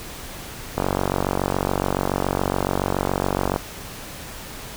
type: click train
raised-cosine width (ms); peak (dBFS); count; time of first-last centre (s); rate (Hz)
1; -6; 132; 0.78-3.561; 47.1
effects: pink hiss -36 dBFS RMS until 4.76 s